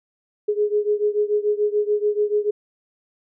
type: beating tone pair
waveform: sine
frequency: 415.3 / 422.2 Hz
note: G#4 / G#4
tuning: 0 / +29 cents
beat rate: 6.9 Hz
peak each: -20 / -22 dBFS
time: 0.48-2.51 s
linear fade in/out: 10 ms
effects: none